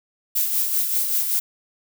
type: noise with tremolo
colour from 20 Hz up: violet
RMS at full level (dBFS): -20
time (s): 0.35-1.4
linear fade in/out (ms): 10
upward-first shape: sine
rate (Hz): 5.2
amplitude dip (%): 45
effects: none